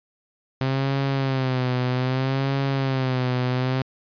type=tone with vibrato; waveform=sawtooth; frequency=131.4 Hz; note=C3; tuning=8 cents sharp; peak=-17 dBFS; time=0.61-3.82 s; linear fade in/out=0 ms; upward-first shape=sine; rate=0.63 Hz; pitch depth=76 cents each way; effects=resampled to 11025 Hz